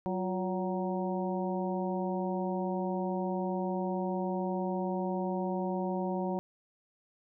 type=harmonic tone with a mistuned harmonic; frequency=186.8 Hz; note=F#3; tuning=17 cents sharp; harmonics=1 / 2 / 3 / 4 / 5; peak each=-33 / -36 / -38 / -39 / -40 dBFS; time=0.06-6.39 s; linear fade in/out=0 ms; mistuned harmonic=2; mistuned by=-73 cents; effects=none